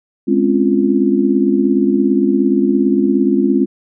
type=chord; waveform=sine; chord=Db major seventh; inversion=second; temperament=just; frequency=207.9 / 259.9 / 277.2 / 346.5 Hz; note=Ab3 / C4 / Db4 / F4; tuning=+2 / -11 / 0 / -14 cents; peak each=-16 dBFS; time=0.27-3.66 s; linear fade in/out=20 ms; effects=none